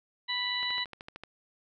harmonic tone, 987.8 Hz, B5, in tune, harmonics 1 / 2 / 3 / 4, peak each -39 / -34 / -37 / -32 dBFS, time 0.28-0.85 s, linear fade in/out 20 ms
click train, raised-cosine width 0.3 ms, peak -26 dBFS, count 9, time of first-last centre 0.63-1.236 s, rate 13.2 Hz
effects none

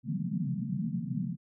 pink band-pass noise, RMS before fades -33 dBFS, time 0.03-1.37 s, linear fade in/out 50 ms, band 130 to 240 Hz, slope 96 dB/octave, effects none

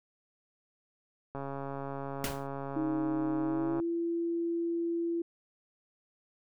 click train, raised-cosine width 1 ms, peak -25 dBFS, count 339, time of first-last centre 1.35-3.799 s, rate 138 Hz
pink noise with exponential decay, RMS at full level -30 dBFS, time 2.24-2.47 s, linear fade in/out 2 ms, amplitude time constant 48 ms
sine tone with pitch glide, 313.4 to 337.8 Hz, D#4 to E4, +13 to +42 cents, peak -29 dBFS, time 2.76-5.22 s, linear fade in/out 5 ms, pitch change +129 cents, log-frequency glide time 3.39-3.86 s
effects none

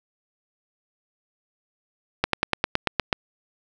slowing click train, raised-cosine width 0.3 ms, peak -3 dBFS, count 9, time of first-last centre 2.24-3.128 s, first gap 93 ms, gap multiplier 1.05, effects none

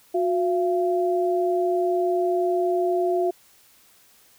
sine tone pair together, 362 / 682.1 Hz, F#4 / F5, -38 / -41 cents, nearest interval major seventh, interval 1097 cents, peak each -21 / -24 dBFS, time 0.14-3.31 s, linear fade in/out 10 ms, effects white hiss -56 dBFS RMS until 4.38 s

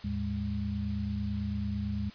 sine tone cluster, 78.3 / 107.3 / 204.5 Hz, D#2 / A2 / G#3, +11 / -43 / -26 cents, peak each -35 / -36 / -33 dBFS, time 0.04-2.1 s, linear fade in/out 5 ms, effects white hiss -51 dBFS RMS until 2.14 s + resampled to 11025 Hz

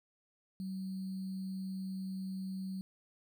sine tone with sample-and-hold, 189.6 Hz, F#3, 43 cents sharp, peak -37 dBFS, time 0.6-2.81 s, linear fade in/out 0 ms, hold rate 4410 Hz, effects none

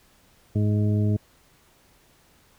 harmonic tone, 104.8 Hz, G#2, 16 cents sharp, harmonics 1 / 2 / 3 / 4 / 6, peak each -20 / -26 / -32 / -34 / -39 dBFS, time 0.55-1.17 s, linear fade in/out 10 ms, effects pink hiss -59 dBFS RMS until 2.58 s

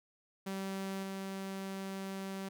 sawtooth tone with level steps, 193.3 Hz, G3, 24 cents flat, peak -33 / -35 dBFS, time 0.46-2.49 s, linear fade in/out 10 ms, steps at 1.03 s, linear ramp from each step 2 ms, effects none

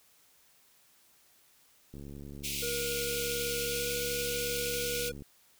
click train, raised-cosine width 3 ms, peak -33 dBFS, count 233, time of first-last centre 1.94-5.221 s, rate 70.7 Hz
pink high-pass noise, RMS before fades -36 dBFS, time 2.43-5.1 s, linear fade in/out 20 ms, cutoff 2200 Hz, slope 96 dB/octave
square tone with pitch glide, 476.9 to 482.4 Hz, A#4 to B4, +39 to -41 cents, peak -35 dBFS, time 2.62-5.12 s, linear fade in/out 10 ms, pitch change +20 cents, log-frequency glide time 3.69-3.88 s
effects white hiss -64 dBFS RMS until 5.59 s

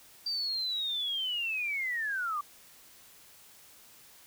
sine linear sweep, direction down, 4693 to 1144 Hz, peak -30 dBFS, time 0.26-2.41 s, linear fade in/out 5 ms, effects white hiss -56 dBFS RMS until 4.26 s

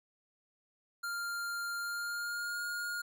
square tone with pitch glide, 1396.9 to 1425.4 Hz, F6 to F6, 0 to +35 cents, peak -36 dBFS, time 1.03-3.02 s, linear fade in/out 10 ms, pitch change +35 cents, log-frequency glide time 1.78-2.62 s, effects none

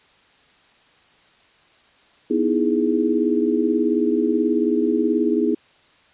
sine chord, E major seventh, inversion second, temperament equal, 246.9 / 311.1 / 329.6 / 415.3 Hz, B3 / D#4 / E4 / G#4, 0 / 0 / 0 / 0 cents, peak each -22 dBFS, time 2.3-5.55 s, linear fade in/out 10 ms, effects white hiss -55 dBFS RMS until 6.13 s + resampled to 8000 Hz

